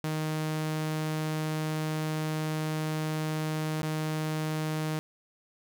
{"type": "tone with dropouts", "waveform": "sawtooth", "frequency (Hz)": 155.7, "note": "D#3", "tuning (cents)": 2, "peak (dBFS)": -25, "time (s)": [0.04, 4.99], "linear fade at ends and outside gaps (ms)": 0, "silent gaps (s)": [3.819, 3.83], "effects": []}